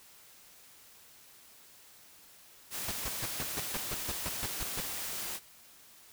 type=noise; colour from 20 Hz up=white; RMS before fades=-38 dBFS; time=2.7-5.4 s; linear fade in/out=50 ms
type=noise bursts; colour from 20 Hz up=pink; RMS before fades=-36 dBFS; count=12; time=2.88-4.804 s; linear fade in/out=2 ms; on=32 ms; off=140 ms
effects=white hiss -57 dBFS RMS until 6.12 s